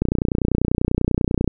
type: click train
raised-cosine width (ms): 3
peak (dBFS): -5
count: 45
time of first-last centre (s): 0.02-1.477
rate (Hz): 30.2
effects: none